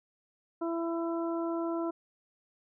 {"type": "harmonic tone", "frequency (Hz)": 334.1, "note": "E4", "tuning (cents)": 23, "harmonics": [1, 2, 3, 4], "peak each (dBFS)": [-31, -37, -41, -43], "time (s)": [0.61, 1.91], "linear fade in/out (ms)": 10, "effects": []}